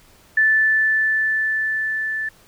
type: tone with level ramp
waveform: sine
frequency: 1755 Hz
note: A6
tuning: 5 cents flat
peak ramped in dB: -12 to -22 dBFS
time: 0.37-2.29 s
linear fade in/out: 5 ms
effects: pink hiss -52 dBFS RMS until 2.47 s